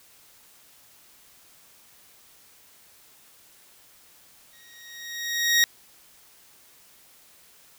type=tone with exponential growth; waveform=20% pulse; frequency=1881 Hz; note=A#6; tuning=15 cents sharp; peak=-10 dBFS; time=4.53-5.64 s; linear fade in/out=0 ms; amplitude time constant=240 ms; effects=white hiss -55 dBFS RMS until 7.78 s